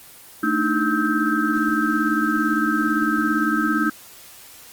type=tone cluster; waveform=sine; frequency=221.9 / 296.7 / 314.4 / 1290 / 1568 Hz; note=A3 / D4 / D#4 / E6 / G6; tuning=+15 / +18 / +18 / -38 / 0 cents; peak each=-24 dBFS; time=0.43-3.9 s; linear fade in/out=5 ms; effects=white hiss -44 dBFS RMS until 4.72 s + Opus 24 kbps